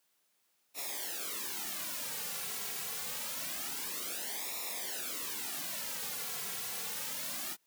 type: noise with flanger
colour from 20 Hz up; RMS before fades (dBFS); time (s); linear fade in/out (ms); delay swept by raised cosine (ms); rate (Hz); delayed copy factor
white; -39; 0.74-7.57; 50; 0.64 to 3.34; 0.26; -1
effects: white hiss -75 dBFS RMS until 7.66 s + high-pass 150 Hz 12 dB/octave